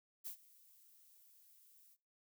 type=noise with ADSR envelope; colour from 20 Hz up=violet; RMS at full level=-44 dBFS; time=0.24-1.97 s; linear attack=27 ms; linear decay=93 ms; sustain=-22 dB; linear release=44 ms; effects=noise-tail reverb RT60 0.4 s tail -23 dB re dry